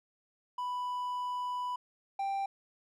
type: tone pair in turn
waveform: triangle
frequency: 990 / 787.5 Hz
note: B5 / G5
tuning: +4 / +8 cents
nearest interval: major third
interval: 396 cents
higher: first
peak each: -31 / -29 dBFS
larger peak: second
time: 0.58-1.76 / 2.19-2.46 s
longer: first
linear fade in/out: 5 ms
effects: none